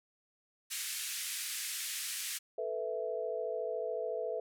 white band-pass noise, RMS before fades -39 dBFS, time 0.7-2.39 s, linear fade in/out 20 ms, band 1700 to 12000 Hz, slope 24 dB/octave
sine chord, A suspended second, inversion none, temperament equal, 440 / 493.9 / 659.3 Hz, A4 / B4 / E5, 0 / 0 / 0 cents, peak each -38 dBFS, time 2.58-4.4 s, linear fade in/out 5 ms
effects none

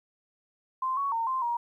sine tone with pitch steps, 1042 / 1116 / 914 / 1044 / 947 Hz, C6 / C#6 / A#5 / C6 / A#5, -7 / +11 / -34 / -4 / +27 cents, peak -26 dBFS, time 0.82-1.57 s, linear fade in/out 5 ms, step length 150 ms, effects 11-bit

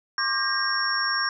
sine tone cluster, 1070 / 1171 / 1601 / 1868 / 5510 Hz, C6 / D6 / G6 / A#6 / F8, +38 / -5 / +36 / +3 / -24 cents, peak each -31 / -30 / -26 / -34 / -27 dBFS, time 0.18-1.29 s, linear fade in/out 2 ms, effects none

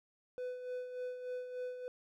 triangle tone with tremolo, 500 Hz, B4, 21 cents sharp, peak -35 dBFS, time 0.38-1.88 s, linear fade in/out 0 ms, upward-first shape sine, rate 3.4 Hz, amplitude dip 55%, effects none

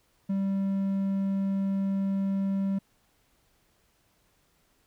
triangle tone, 195.1 Hz, G3, 8 cents flat, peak -23 dBFS, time 0.29-2.79 s, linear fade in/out 10 ms, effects pink hiss -68 dBFS RMS until 4.86 s

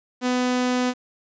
sawtooth tone, 250 Hz, B3, 21 cents sharp, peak -16 dBFS, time 0.21-0.94 s, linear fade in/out 50 ms, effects resampled to 16000 Hz + 9-bit

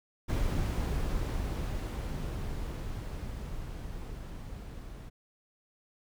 brown noise with level ramp, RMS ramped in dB -29 to -44 dBFS, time 0.28-5.1 s, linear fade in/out 20 ms, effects none

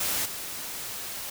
white noise with level steps, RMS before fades -28 / -36 dBFS, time 0-1.3 s, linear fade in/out 5 ms, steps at 0.25 s, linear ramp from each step 10 ms, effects none

